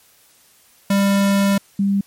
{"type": "tone pair in turn", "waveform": ["square", "sine"], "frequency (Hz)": [198.4, 198.4], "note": ["G3", "G3"], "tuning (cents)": [21, 21], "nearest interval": "unison", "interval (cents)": 0, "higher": "neither", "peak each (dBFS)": -14, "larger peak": "neither", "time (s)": [[0.9, 1.58], [1.79, 2.01]], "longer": "first", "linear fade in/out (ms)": 5, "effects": ["white hiss -53 dBFS RMS until 2.06 s", "MP3 64 kbps"]}